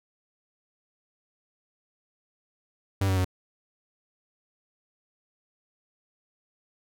45% pulse tone with pitch steps, 97.3 / 94.64 / 92.05 Hz, G2 / F#2 / F#2, -12 / +40 / -8 cents, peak -22 dBFS, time 3.01-3.247 s, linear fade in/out 5 ms, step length 79 ms, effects none

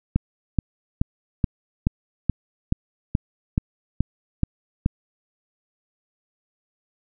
click train, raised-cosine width 5 ms, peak -6 dBFS, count 12, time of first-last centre 0.16-4.861 s, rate 2.34 Hz, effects none

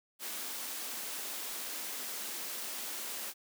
white high-pass noise, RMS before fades -40 dBFS, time 0.19-3.34 s, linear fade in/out 50 ms, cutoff 200 Hz, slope 96 dB/octave, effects none

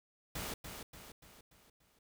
pink noise with echo, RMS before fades -41 dBFS, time 0.35-0.54 s, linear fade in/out 5 ms, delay 290 ms, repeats 5, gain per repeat -6 dB, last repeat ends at 1.99 s, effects none

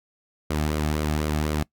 sawtooth tone with flanger, 76.1 Hz, D#2, 38 cents flat, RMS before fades -25 dBFS, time 0.5-1.63 s, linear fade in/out 5 ms, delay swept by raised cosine 1.1 to 2.1 ms, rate 4 Hz, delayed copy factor -0.55, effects noise-tail reverb RT60 0.1 s tail -22 dB re dry

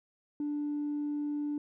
triangle tone with tanh clipping, 293.7 Hz, D4, in tune, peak -31 dBFS, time 0.4-1.58 s, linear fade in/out 2 ms, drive 5 dB, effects none

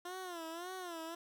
15% pulse tone with vibrato, 348 Hz, F4, 6 cents flat, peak -36 dBFS, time 0.05-1.15 s, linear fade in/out 5 ms, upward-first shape sine, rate 1.8 Hz, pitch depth 130 cents each way, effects none

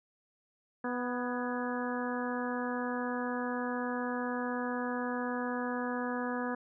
harmonic tone with a mistuned harmonic, 246.9 Hz, B3, in tune, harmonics 1 / 2 / 3 / 4 / 5 / 6 / 7, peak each -35 / -38 / -42 / -41 / -43 / -45 / -42 dBFS, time 0.84-6.55 s, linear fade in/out 5 ms, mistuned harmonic 7, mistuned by -47 cents, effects none

